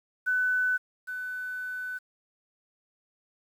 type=tone pair in turn; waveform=sine; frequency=1500 / 1500 Hz; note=F#6 / F#6; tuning=+23 / +23 cents; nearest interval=unison; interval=0 cents; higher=neither; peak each=-23 / -32 dBFS; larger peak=first; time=0.26-0.78 / 1.07-1.99 s; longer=second; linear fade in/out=20 ms; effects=9-bit